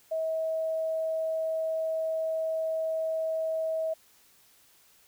sine tone, 642 Hz, E5, 46 cents flat, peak -27 dBFS, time 0.11-3.94 s, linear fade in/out 10 ms, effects white hiss -61 dBFS RMS until 5.07 s

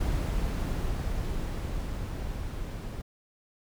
brown noise with level ramp, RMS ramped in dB -28 to -36 dBFS, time 0-3.02 s, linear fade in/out 10 ms, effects none

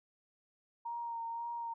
sine tone with vibrato, 931 Hz, A#5, 2 cents flat, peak -37 dBFS, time 0.85-1.74 s, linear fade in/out 10 ms, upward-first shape sine, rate 1.9 Hz, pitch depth 21 cents each way, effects none

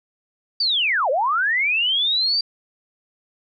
sine linear two-way sweep, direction down then up, 4724 to 493.9 to 4724 Hz, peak -17 dBFS, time 0.6-2.41 s, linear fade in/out 5 ms, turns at 1.1 s, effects none

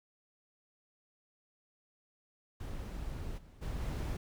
brown noise with level steps, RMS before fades -41 / -55 / -38 / -36 dBFS, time 2.6-4.17 s, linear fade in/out 5 ms, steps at 3.37 / 3.61 / 3.81 s, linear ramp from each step 20 ms, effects none

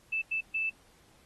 sine tone bursts at uneven times, 2637 Hz, E7, in tune, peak -28 dBFS, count 3, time 0.12-0.22 / 0.31-0.41 / 0.54-0.7 s, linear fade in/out 10 ms, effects pink hiss -63 dBFS RMS until 1.25 s + AAC 32 kbps

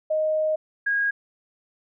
sine tone pair in turn, 622.3 / 1637.5 Hz, D#5 / G#6, 0 / -25 cents, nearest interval octave + perfect fourth, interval 1675 cents, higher second, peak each -20 dBFS, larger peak neither, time 0.1-0.56 / 0.86-1.11 s, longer first, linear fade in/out 10 ms, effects none

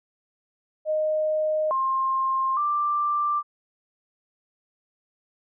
sine tone with pitch steps, 619 / 1060 / 1180 Hz, D#5 / C6 / D6, -9 / +22 / +8 cents, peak -21 dBFS, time 0.85-3.43 s, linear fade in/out 50 ms, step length 860 ms, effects none

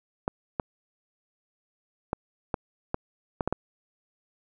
clicks, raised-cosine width 1 ms, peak -12 dBFS, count 8, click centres 0.279 / 0.598 / 2.131 / 2.542 / 2.944 / 3.408 / 3.476 / 3.526 s, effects none

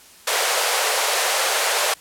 pink high-pass noise, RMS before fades -20 dBFS, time 0.27-1.94 s, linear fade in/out 5 ms, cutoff 460 Hz, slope 48 dB/octave, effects white hiss -47 dBFS RMS until 2 s + low-pass 12000 Hz 12 dB/octave

